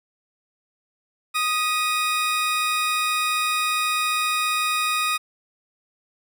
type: tone pair together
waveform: 20% pulse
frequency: 1244.5 / 1924.1 Hz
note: D#6 / B6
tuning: 0 / -46 cents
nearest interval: minor sixth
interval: 754 cents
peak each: -16 / -28 dBFS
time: 1.34-5.18 s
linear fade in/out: 20 ms
effects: none